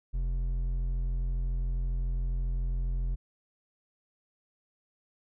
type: tone with hard clipping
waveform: sine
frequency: 43.66 Hz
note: F1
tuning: in tune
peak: -29 dBFS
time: 0.13-3.16 s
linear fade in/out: 20 ms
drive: 6 dB
effects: none